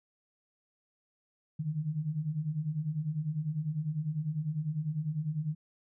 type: beating tone pair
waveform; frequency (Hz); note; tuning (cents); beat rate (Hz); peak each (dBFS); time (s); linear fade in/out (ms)
sine; 145.7 / 155.7; D3 / D#3; -13 / +2; 10; -36 / -32; 1.59-5.55; 10
effects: none